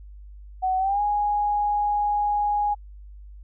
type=tone with pitch glide; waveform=sine; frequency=750 to 827.4 Hz; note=F#5 to G#5; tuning=+23 to -7 cents; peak=-20 dBFS; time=0.62-2.75 s; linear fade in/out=20 ms; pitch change=+170 cents; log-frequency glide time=0.78-1.01 s; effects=added 50 Hz sine -40 dBFS peak until 3.43 s